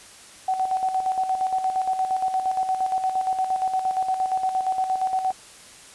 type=tone with tremolo; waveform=sine; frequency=754 Hz; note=F#5; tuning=32 cents sharp; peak=-19 dBFS; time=0.48-5.32 s; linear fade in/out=5 ms; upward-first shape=square; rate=8.6 Hz; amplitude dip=55%; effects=white hiss -46 dBFS RMS until 5.94 s + resampled to 24000 Hz